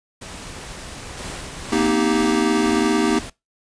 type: noise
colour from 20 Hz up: pink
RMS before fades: -35 dBFS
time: 0.21-1.9 s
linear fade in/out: 10 ms
type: noise with tremolo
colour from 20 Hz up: pink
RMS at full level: -33 dBFS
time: 1.17-3.3 s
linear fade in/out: 5 ms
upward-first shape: sine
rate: 2.1 Hz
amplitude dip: 65%
type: chord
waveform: square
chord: C minor seventh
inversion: third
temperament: equal with one note detuned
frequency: 233.1 / 255.8 / 311.1 / 392 Hz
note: Bb3 / C4 / Eb4 / G4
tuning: 0 / -39 / 0 / 0 cents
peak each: -22 / -26 / -21 / -23 dBFS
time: 1.72-3.19 s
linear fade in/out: 5 ms
effects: noise-tail reverb RT60 0.2 s tail -20 dB re dry + resampled to 22050 Hz